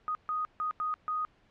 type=tone bursts at uneven times; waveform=sine; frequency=1244.5 Hz; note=D#6; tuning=in tune; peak=-29 dBFS; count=5; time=0.08-0.15 / 0.29-0.45 / 0.6-0.71 / 0.8-0.94 / 1.08-1.25 s; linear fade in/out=0 ms; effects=pink hiss -65 dBFS RMS until 1.5 s + low-pass 3000 Hz 12 dB/octave